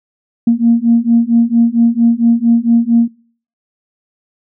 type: beating tone pair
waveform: sine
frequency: 230.8 / 235.2 Hz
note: A#3 / A#3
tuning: -17 / +16 cents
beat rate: 4.4 Hz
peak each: -10 dBFS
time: 0.47-3.08 s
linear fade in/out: 5 ms
effects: noise-tail reverb RT60 0.5 s tail -23 dB re dry + tanh soft clip ceiling 0 dBFS